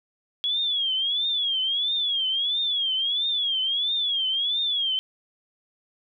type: tone with vibrato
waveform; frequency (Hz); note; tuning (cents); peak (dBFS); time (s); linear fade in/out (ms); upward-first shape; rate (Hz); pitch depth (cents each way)
sine; 3336; G#7; +7; -22; 0.44-4.99; 0; triangle; 1.5; 170
effects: none